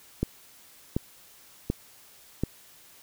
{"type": "click train", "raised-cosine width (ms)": 3, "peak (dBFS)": -12, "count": 4, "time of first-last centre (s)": [0.23, 2.436], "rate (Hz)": 1.36, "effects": ["white hiss -54 dBFS RMS until 3.02 s"]}